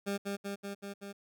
20% pulse tone with echo, 200 Hz, G3, 35 cents sharp, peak -27 dBFS, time 0.06-0.18 s, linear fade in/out 20 ms, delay 190 ms, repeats 5, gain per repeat -2 dB, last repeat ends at 1.13 s, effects none

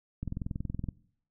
click train, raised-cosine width 5 ms, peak -22 dBFS, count 15, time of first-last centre 0.23-0.887 s, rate 21.3 Hz, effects noise-tail reverb RT60 0.6 s tail -20 dB re dry

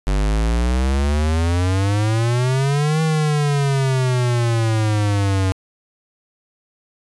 square exponential two-way sweep, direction up then down, 47.57 to 160 to 93.6 Hz, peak -16 dBFS, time 0.07-5.52 s, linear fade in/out 0 ms, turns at 3.02 s, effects resampled to 24000 Hz

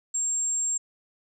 sine tone, 7460 Hz, A#8, in tune, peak -24 dBFS, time 0.14-0.78 s, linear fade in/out 10 ms, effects none

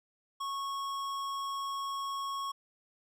sine tone with tanh clipping, 1101 Hz, C#6, 12 cents flat, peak -36 dBFS, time 0.4-2.52 s, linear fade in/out 10 ms, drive 17 dB, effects none

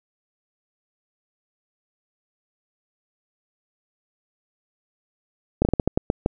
slowing click train, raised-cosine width 2 ms, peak -5 dBFS, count 9, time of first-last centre 5.62-6.261 s, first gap 30 ms, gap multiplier 1.27, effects none

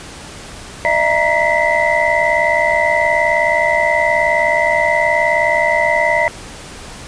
sine tone cluster, 605 / 665 / 939 / 1964 / 2043 Hz, D#5 / E5 / A#5 / B6 / C7, -49 / +15 / +12 / -10 / -42 cents, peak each -18 dBFS, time 0.85-6.28 s, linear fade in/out 0 ms, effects pink hiss -33 dBFS RMS until 7.07 s + resampled to 22050 Hz

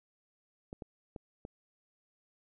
clicks, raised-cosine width 2 ms, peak -29 dBFS, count 4, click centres 0.729 / 0.822 / 1.162 / 1.451 s, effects none

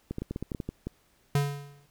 clicks, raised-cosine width 3 ms, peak -20 dBFS, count 11, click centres 0.11 / 0.184 / 0.22 / 0.31 / 0.361 / 0.426 / 0.518 / 0.548 / 0.602 / 0.69 / 0.87 s
square tone with exponential decay, 142.5 Hz, C#3, 48 cents sharp, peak -21 dBFS, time 1.35-1.86 s, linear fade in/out 2 ms, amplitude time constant 110 ms
effects pink hiss -66 dBFS RMS until 1.9 s

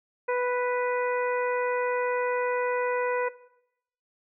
harmonic tone, 493.9 Hz, B4, in tune, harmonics 1 / 2 / 3 / 4 / 5, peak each -25 / -31 / -35 / -37 / -39 dBFS, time 0.28-3.29 s, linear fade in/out 10 ms, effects noise-tail reverb RT60 0.8 s tail -18 dB re dry

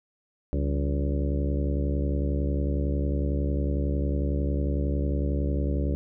harmonic tone with a mistuned harmonic, 71 Hz, C#2, 42 cents sharp, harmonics 1 / 2 / 3 / 4 / 5 / 6 / 7 / 8, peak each -25 / -32 / -35 / -33 / -37 / -39 / -40 / -39 dBFS, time 0.53-5.95 s, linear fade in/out 0 ms, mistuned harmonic 3, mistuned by -130 cents, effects none

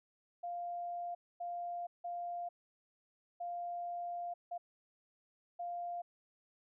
sine tone bursts at uneven times, 698.5 Hz, F5, in tune, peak -38 dBFS, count 6, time 0.43-1.15 / 1.4-1.87 / 2.04-2.49 / 3.4-4.34 / 4.51-4.58 / 5.59-6.02 s, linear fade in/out 10 ms, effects none

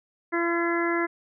harmonic tone, 340 Hz, F4, 46 cents flat, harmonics 1 / 2 / 3 / 4 / 5 / 6, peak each -25 / -33 / -32 / -32 / -31 / -32 dBFS, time 0.32-1.07 s, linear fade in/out 20 ms, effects none

